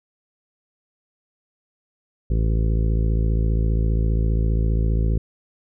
harmonic tone, 55 Hz, A1, in tune, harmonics 1 / 2 / 3 / 4 / 5 / 6 / 7 / 8 / 9, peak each -18 / -24 / -28 / -35 / -36 / -39 / -35 / -41 / -40 dBFS, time 2.3-5.18 s, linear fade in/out 5 ms, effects none

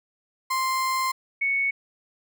35% pulse / sine tone pair in turn, 1046.5 / 2217 Hz, C6 / C#7, 0 / 0 cents, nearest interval octave + minor second, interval 1300 cents, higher second, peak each -21 dBFS, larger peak neither, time 0.5-1.12 / 1.41-1.71 s, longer first, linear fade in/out 10 ms, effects none

